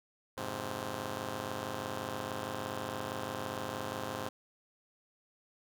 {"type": "chord", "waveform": "5% pulse", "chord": "F minor", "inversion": "none", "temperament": "just", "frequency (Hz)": [87.31, 104.77, 130.96], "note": ["F2", "Ab2", "C3"], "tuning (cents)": [0, 16, 2], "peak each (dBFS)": [-35, -29, -31], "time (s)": [0.37, 4.29], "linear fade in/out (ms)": 5, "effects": []}